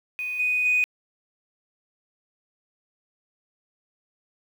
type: tone with level steps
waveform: sine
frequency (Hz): 2489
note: D#7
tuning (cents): 0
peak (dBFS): -27 / -20 / -17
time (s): 0.19-0.84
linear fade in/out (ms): 0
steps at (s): 0.39 / 0.65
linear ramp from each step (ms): 10
effects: tanh soft clip ceiling -14 dBFS + 8-bit